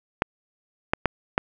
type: clicks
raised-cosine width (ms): 0.5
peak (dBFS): -4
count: 4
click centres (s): 0.221 / 0.935 / 1.057 / 1.379
effects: none

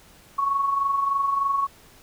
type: tone with amplitude modulation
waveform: sine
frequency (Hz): 1108.7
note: C#6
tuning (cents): 0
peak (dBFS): -18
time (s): 0.38-1.67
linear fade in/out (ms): 10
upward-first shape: sine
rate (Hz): 23.3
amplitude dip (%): 50
effects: pink hiss -52 dBFS RMS until 2.02 s

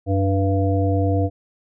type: harmonic tone with a mistuned harmonic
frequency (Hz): 97.7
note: G2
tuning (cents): -5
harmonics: 1 / 3 / 5 / 7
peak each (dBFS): -18 / -23 / -25 / -26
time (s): 0.06-1.3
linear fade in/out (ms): 50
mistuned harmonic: 1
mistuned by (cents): -56
effects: none

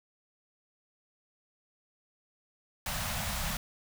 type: band-stop noise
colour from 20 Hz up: pink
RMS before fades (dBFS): -34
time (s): 2.86-3.57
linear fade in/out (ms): 2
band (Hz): 220 to 580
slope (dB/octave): 48
effects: none

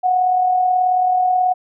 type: tone with amplitude modulation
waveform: sine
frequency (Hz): 734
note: F#5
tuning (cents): -14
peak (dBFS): -11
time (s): 0.03-1.54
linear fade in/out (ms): 20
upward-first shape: sine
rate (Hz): 38.5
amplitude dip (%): 40
effects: none

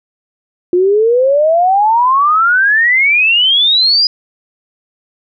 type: exponential sweep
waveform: sine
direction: up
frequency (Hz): 349.1 to 4978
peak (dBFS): -7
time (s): 0.73-4.07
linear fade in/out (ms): 2
effects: none

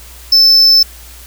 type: tone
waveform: triangle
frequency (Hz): 5274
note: E8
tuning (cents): 0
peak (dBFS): -3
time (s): 0.32-0.83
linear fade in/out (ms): 5
effects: added 60 Hz sine -35 dBFS peak until 1.26 s + white hiss -37 dBFS RMS until 1.26 s

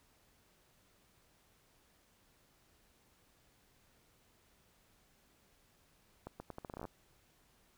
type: accelerating click train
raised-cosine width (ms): 1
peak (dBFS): -30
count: 13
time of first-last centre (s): 6.27-6.852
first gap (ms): 130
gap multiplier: 0.79
effects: pink hiss -70 dBFS RMS until 7.77 s

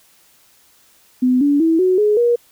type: tone with pitch steps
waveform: sine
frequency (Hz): 252.6 / 286.8 / 325.7 / 369.8 / 419.9 / 476.8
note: B3 / D4 / E4 / F#4 / G#4 / A#4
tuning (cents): +39 / -41 / -21 / -1 / +19 / +39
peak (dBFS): -11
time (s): 1.22-2.36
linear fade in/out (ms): 10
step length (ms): 190
effects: white hiss -53 dBFS RMS until 2.51 s

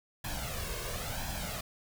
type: noise with flanger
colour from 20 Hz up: pink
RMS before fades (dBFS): -37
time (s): 0.24-1.61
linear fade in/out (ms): 5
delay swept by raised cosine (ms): 1.2 to 1.89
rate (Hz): 0.96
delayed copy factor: +0.7
effects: none

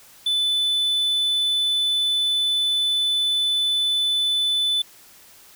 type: tone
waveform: triangle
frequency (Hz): 3500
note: A7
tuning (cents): -10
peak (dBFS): -17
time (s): 0.26-4.82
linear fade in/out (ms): 5
effects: white hiss -49 dBFS RMS until 5.55 s

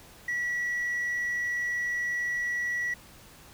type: tone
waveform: sine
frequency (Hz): 1939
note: B6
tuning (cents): -32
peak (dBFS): -25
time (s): 0.28-2.94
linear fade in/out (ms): 5
effects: tanh soft clip ceiling -26 dBFS + pink hiss -52 dBFS RMS until 3.53 s

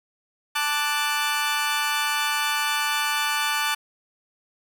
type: chord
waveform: 20% pulse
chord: D major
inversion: second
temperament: equal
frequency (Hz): 880 / 1174.7 / 1480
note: A5 / D6 / F#6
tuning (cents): 0 / 0 / 0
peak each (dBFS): -22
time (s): 0.55-3.75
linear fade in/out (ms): 10
effects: none

